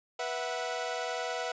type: chord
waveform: sawtooth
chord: B suspended fourth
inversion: none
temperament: equal with one note detuned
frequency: 489.9 / 659.3 / 740 Hz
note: B4 / E5 / F#5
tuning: -14 / 0 / 0 cents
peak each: -33 dBFS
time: 0.19-1.52 s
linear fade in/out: 5 ms
effects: resampled to 16000 Hz